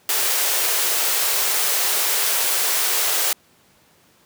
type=high-pass noise; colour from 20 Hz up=white; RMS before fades=-20 dBFS; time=0.09-3.33 s; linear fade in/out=2 ms; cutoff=360 Hz; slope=48 dB/octave; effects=pink hiss -56 dBFS RMS until 4.25 s + high-pass 100 Hz 12 dB/octave

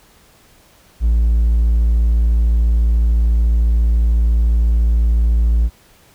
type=tone; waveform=triangle; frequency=57 Hz; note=A#1; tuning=38 cents flat; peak=-8 dBFS; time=1-5.7 s; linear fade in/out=50 ms; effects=tanh soft clip ceiling -4 dBFS + pink hiss -50 dBFS RMS until 6.14 s

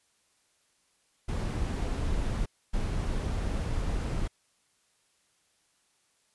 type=noise bursts at uneven times; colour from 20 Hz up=brown; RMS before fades=-30 dBFS; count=2; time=1.28-2.46 / 2.73-4.28 s; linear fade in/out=10 ms; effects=white hiss -70 dBFS RMS until 6.34 s + resampled to 24000 Hz

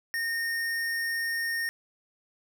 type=tone with hard clipping; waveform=sine; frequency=1839 Hz; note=A#6; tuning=24 cents flat; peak=-29 dBFS; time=0.14-1.69 s; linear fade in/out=0 ms; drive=17 dB; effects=none

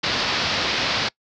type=low-pass noise; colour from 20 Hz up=white; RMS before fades=-23 dBFS; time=0.03-1.09 s; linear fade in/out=10 ms; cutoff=5100 Hz; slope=48 dB/octave; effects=noise-tail reverb RT60 0.1 s tail -24 dB re dry + high-pass 60 Hz 12 dB/octave

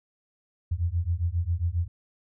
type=beating tone pair; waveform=sine; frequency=82.41 / 89.81 Hz; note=E2 / F2; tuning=0 / +49 cents; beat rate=7.4 Hz; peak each=-27 dBFS; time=0.71-1.88 s; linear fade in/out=10 ms; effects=none

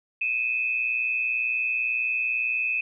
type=tone pair together; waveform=sine; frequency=2489 / 2609 Hz; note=D#7 / E7; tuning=0 / -18 cents; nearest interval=minor second; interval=82 cents; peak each=-26 / -26 dBFS; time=0.21-2.81 s; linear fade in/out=5 ms; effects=none

